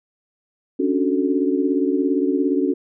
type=chord; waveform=sine; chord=D major seventh; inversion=third; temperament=equal with one note detuned; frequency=276.4 / 293.7 / 370 / 440 Hz; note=C#4 / D4 / F#4 / A4; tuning=-5 / 0 / 0 / 0 cents; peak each=-20 / -23 / -22 / -26 dBFS; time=0.79-2.74 s; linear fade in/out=10 ms; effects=none